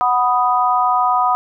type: chord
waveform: sine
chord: B major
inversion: second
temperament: equal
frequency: 740 / 987.8 / 1244.5 Hz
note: F#5 / B5 / D#6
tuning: 0 / 0 / 0 cents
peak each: -17 dBFS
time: 0.01-1.35 s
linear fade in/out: 0 ms
effects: none